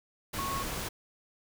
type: tone in noise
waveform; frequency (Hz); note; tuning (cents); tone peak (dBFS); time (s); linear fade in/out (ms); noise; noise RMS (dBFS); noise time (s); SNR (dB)
sine; 1100; C#6; -14; -33; 0.38-0.63; 10; pink; -36; 0.33-0.89; 0
effects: none